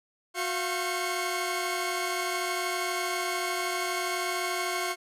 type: tone cluster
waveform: sawtooth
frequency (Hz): 364.3 / 688 / 1080 / 1556 / 2192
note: F#4 / F5 / C#6 / G6 / C#7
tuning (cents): -27 / -26 / -45 / -13 / -20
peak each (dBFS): -30 / -30 / -31 / -35 / -32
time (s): 0.34-4.96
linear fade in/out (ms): 50
effects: resampled to 32000 Hz